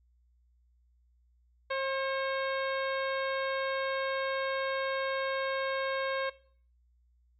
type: harmonic tone with a mistuned harmonic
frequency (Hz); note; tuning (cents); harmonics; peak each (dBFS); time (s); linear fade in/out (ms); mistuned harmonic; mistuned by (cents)
536; C5; +42; 1 / 2 / 3 / 4 / 5 / 6 / 7 / 8; -32 / -36 / -38 / -40 / -47 / -48 / -47 / -49; 1.7-6.3; 10; 4; +44
effects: noise-tail reverb RT60 0.5 s tail -19 dB re dry + added 60 Hz sine -64 dBFS peak until 7.39 s